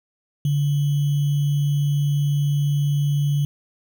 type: tone with sample-and-hold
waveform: sine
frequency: 144.1 Hz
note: D3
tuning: 33 cents flat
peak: -17 dBFS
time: 0.45-3.45 s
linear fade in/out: 2 ms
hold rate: 3150 Hz
effects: none